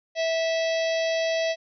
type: harmonic tone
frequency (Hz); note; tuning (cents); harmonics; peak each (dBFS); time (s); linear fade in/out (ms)
654; E5; -14; 1 / 3 / 4 / 5 / 6 / 7 / 8 / 9; -23 / -33 / -35 / -37 / -39 / -40 / -41 / -42; 0.15-1.56; 50
effects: none